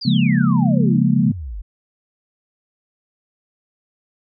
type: exponential sweep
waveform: sine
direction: down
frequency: 4978 to 42.76 Hz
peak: -26 dBFS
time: 0.01-1.62 s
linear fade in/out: 10 ms
type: chord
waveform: sine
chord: Bb minor seventh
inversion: first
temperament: equal with one note detuned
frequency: 138.59 / 174.61 / 207.7 / 235.4 Hz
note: Db3 / F3 / Ab3 / Bb3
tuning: 0 / 0 / 0 / +17 cents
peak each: -18 dBFS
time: 0.05-1.32 s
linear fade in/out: 10 ms
effects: none